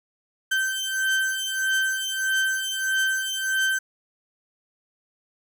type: beating tone pair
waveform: 35% pulse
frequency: 1550 / 1551.6 Hz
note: G6 / G6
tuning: -20 / -18 cents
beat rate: 1.6 Hz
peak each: -24 dBFS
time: 0.51-3.79 s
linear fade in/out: 10 ms
effects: none